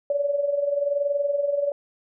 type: tone with amplitude modulation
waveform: sine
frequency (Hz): 571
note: D5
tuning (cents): -49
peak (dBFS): -18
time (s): 0.1-1.72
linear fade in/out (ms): 2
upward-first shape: sine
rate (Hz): 21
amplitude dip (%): 65
effects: none